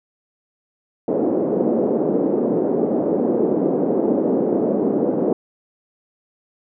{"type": "band-pass noise", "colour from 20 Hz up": "white", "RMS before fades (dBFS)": -19, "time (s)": [1.08, 5.33], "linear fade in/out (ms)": 2, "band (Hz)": [210, 480], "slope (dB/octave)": 24, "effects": []}